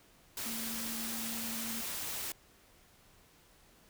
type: tone in noise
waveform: sine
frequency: 227.9 Hz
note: A#3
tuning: 39 cents flat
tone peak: -42 dBFS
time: 0.46-1.81 s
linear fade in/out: 2 ms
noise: white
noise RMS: -39 dBFS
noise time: 0.37-2.32 s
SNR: -6 dB
effects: pink hiss -63 dBFS RMS until 3.89 s